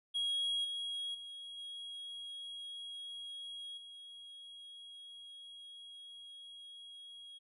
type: tone with level steps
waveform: triangle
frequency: 3299 Hz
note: G#7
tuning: 12 cents flat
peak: -31 / -36 / -44 / -42 / -48 dBFS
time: 0.14-7.39 s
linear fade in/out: 20 ms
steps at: 0.64 / 1.14 / 1.57 / 3.77 s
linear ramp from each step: 10 ms
effects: resampled to 32000 Hz